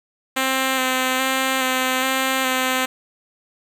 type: tone with vibrato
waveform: 5% pulse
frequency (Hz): 260.9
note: C4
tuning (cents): -5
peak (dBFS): -7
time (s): 0.36-2.86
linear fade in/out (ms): 10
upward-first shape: square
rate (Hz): 1.2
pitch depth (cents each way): 18
effects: none